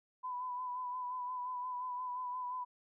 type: tone with vibrato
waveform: sine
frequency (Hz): 998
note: B5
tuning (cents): +18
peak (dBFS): -37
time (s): 0.23-2.65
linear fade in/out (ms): 20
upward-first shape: sine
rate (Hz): 5.7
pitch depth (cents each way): 30
effects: none